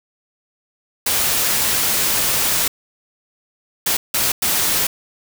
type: noise bursts at uneven times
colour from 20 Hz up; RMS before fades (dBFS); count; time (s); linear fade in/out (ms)
white; -18; 4; 1.06-2.68 / 3.86-3.97 / 4.14-4.32 / 4.42-4.87; 5
effects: none